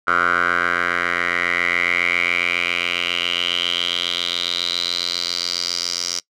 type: tone with band-pass filter sweep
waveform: 10% pulse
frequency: 87.31 Hz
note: F2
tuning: in tune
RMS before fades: -21 dBFS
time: 0.07-6.2 s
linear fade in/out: 10 ms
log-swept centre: 1400 to 5400 Hz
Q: 6
effects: noise-tail reverb RT60 0.1 s tail -23 dB re dry